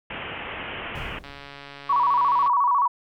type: low-pass noise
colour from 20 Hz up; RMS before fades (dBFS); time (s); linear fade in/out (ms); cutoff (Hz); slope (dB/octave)
white; -34; 0.1-1.19; 5; 3100; 96
type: noise with exponential decay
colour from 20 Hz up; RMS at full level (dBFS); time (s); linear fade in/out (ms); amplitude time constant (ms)
brown; -31; 0.95-1.83; 5; 190
type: click train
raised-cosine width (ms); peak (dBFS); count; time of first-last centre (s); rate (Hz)
0.3; -24; 175; 1.24-2.474; 141
type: tone with vibrato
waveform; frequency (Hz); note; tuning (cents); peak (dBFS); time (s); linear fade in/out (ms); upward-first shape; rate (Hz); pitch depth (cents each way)
sine; 1046.5; C6; 0; -17; 1.89-2.88; 10; square; 14; 120
effects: none